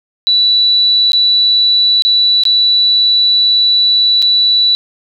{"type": "tone with dropouts", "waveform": "sine", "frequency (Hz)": 3951, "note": "B7", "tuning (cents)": 0, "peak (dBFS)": -7, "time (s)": [0.27, 4.75], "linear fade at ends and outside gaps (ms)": 0, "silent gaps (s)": [[1.119, 1.132], [2.022, 2.05], [2.436, 2.453], [4.22, 4.225]], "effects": []}